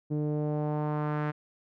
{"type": "tone with low-pass filter sweep", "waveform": "sawtooth", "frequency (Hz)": 150, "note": "D3", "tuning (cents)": 37, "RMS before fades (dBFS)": -30, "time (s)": [0.1, 1.32], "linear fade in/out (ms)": 20, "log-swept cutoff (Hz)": [360, 1700], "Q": 1.7, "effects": []}